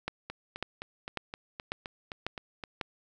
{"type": "two click trains", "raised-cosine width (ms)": 0.3, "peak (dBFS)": [-16, -22], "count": [6, 10], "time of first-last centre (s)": [[0.08, 2.812], [0.3, 2.638]], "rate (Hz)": [1.83, 3.85], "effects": []}